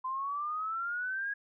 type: exponential sweep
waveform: sine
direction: up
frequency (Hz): 1026 to 1661.2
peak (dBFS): -32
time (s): 0.04-1.34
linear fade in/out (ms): 10
effects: none